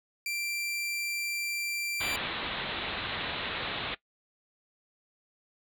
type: tone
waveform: sawtooth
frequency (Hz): 2356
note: D7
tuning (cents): +5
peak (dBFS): -28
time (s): 0.26-2.16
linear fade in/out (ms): 2
type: low-pass noise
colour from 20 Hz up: white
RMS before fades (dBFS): -35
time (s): 2-3.95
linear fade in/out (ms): 10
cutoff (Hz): 4000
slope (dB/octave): 96
effects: noise-tail reverb RT60 0.1 s tail -19 dB re dry